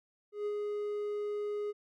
triangle tone with ADSR envelope, 415.3 Hz, G#4, in tune, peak -29 dBFS, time 0.32-1.73 s, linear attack 140 ms, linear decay 55 ms, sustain -2 dB, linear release 31 ms, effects none

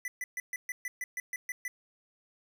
square tone bursts, 1991 Hz, B6, 14 cents sharp, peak -34 dBFS, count 11, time 0.05-1.68 s, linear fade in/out 2 ms, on 30 ms, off 130 ms, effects none

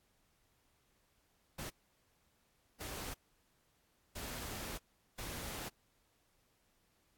pink noise bursts at uneven times, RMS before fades -44 dBFS, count 4, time 1.58-1.7 / 2.8-3.14 / 4.15-4.78 / 5.18-5.69 s, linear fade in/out 10 ms, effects pink hiss -75 dBFS RMS until 7.17 s + AAC 64 kbps

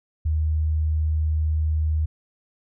sine tone, 77.78 Hz, D#2, in tune, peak -19 dBFS, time 0.25-2.06 s, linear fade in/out 10 ms, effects none

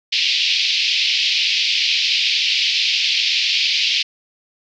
pink band-pass noise, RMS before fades -18 dBFS, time 0.12-4.03 s, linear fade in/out 10 ms, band 2400 to 5100 Hz, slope 48 dB/octave, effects none

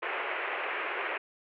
white band-pass noise, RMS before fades -34 dBFS, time 0.02-1.18 s, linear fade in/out 10 ms, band 350 to 2600 Hz, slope 48 dB/octave, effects none

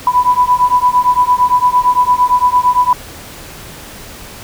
sine beating tone pair, 987.8 / 996.6 Hz, B5 / B5, 0 / +15 cents, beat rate 8.8 Hz, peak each -11 dBFS, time 0.07-2.93 s, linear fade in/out 2 ms, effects pink hiss -32 dBFS RMS until 4.43 s

